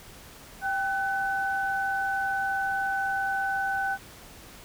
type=tone pair together; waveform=sine; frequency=784 / 1505 Hz; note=G5 / F#6; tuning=0 / +29 cents; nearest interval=major seventh; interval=1129 cents; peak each=-28 dBFS; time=0.61-3.98 s; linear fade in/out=50 ms; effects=pink hiss -48 dBFS RMS until 4.64 s